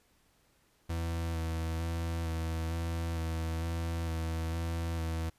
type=tone with vibrato; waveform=40% pulse; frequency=82.41 Hz; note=E2; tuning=in tune; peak=-31 dBFS; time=0.89-5.3 s; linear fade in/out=10 ms; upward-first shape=square; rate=1.1 Hz; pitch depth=18 cents each way; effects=pink hiss -69 dBFS RMS until 5.38 s + resampled to 32000 Hz